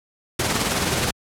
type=noise with tremolo; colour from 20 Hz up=pink; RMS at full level=-19 dBFS; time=0.39-1.11 s; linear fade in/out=5 ms; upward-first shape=triangle; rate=19 Hz; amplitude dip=50%; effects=high-pass 80 Hz 12 dB/octave + low-pass 11000 Hz 12 dB/octave